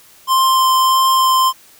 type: tone with vibrato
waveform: square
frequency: 1046.5 Hz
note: C6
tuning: in tune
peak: -11 dBFS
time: 0.27-1.53 s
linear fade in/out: 50 ms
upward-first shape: sine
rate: 1.6 Hz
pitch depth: 8 cents each way
effects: white hiss -46 dBFS RMS until 1.79 s